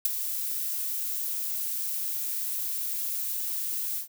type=noise with ADSR envelope; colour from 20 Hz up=violet; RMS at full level=-21 dBFS; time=0.05-4.08 s; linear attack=3 ms; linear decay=19 ms; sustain=-10 dB; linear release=110 ms; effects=none